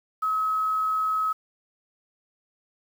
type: tone with quantisation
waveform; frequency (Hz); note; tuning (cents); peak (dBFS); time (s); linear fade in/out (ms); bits
sine; 1281; E6; -50; -22; 0.22-1.33; 10; 8
effects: none